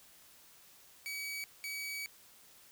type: tone bursts at uneven times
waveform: sawtooth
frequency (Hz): 2275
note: C#7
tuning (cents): +44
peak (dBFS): -35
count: 2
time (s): 1.06-1.44 / 1.64-2.06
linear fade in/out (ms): 0
effects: white hiss -60 dBFS RMS until 2.71 s